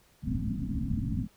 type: low-pass noise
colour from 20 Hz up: white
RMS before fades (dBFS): -31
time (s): 0.22-1.28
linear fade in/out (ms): 50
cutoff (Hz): 270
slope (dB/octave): 96
effects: pink hiss -63 dBFS RMS until 1.36 s